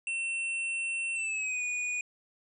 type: tone with pitch glide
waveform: square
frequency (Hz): 2700 to 2462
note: E7 to D#7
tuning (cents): +41 to -19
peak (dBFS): -31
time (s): 0.07-2.01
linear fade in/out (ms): 2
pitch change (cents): -160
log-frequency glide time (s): 1.15-1.62
effects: resampled to 22050 Hz